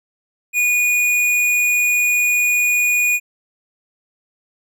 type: tone with hard clipping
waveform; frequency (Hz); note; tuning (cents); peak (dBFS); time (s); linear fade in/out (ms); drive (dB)
sine; 2455; D#7; -24; -15; 0.53-3.2; 50; 13
effects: none